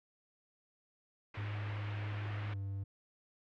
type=low-pass noise; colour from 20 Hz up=white; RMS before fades=-49 dBFS; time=1.34-2.54 s; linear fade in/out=5 ms; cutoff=2500 Hz; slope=24 dB/octave
type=tone with pitch glide; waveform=triangle; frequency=103.83 to 98.34 Hz; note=G#2 to G2; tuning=0 to +6 cents; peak=-35 dBFS; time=1.37-2.84 s; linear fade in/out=10 ms; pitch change=-94 cents; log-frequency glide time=2.51-2.56 s
effects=none